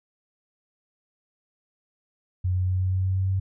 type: tone with pitch steps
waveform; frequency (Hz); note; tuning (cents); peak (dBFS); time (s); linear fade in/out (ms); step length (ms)
sine; 91.3 / 91.88 / 92.47 / 93.06 / 93.65 / 94.25 / 94.85 / 95.45; F#2 / F#2 / F#2 / F#2 / F#2 / F#2 / F#2 / G2; -23 / -12 / -1 / +10 / +21 / +32 / +43 / -46; -21; 2.44-3.4; 10; 120
effects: none